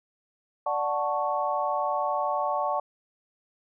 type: chord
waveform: sine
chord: D major seventh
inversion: none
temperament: equal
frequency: 587.3 / 740 / 880 / 1108.7 Hz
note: D5 / F#5 / A5 / C#6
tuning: 0 / 0 / 0 / 0 cents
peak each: -30 dBFS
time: 0.66-2.8 s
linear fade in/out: 5 ms
effects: none